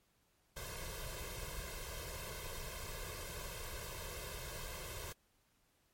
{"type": "noise with comb filter", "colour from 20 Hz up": "pink", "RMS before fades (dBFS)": -45, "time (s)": [0.56, 5.13], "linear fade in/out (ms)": 10, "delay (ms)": 1.9, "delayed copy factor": 0.9, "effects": ["pink hiss -75 dBFS RMS until 5.93 s", "MP3 64 kbps"]}